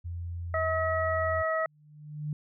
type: tone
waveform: sine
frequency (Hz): 86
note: F2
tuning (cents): -26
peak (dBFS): -33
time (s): 0.04-1.43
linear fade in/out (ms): 20
type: harmonic tone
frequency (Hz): 641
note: E5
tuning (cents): -49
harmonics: 1 / 2 / 3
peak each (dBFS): -28 / -31 / -33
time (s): 0.54-1.66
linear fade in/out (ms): 2
type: tone with exponential growth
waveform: sine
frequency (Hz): 150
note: D3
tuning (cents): +37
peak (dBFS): -28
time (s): 1.59-2.33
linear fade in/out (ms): 2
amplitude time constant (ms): 160
effects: none